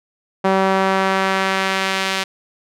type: tone with band-pass filter sweep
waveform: sawtooth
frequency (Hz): 191.6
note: G3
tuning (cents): -39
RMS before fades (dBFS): -18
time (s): 0.44-2.24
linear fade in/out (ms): 10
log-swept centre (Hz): 770 to 3200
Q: 0.82
effects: none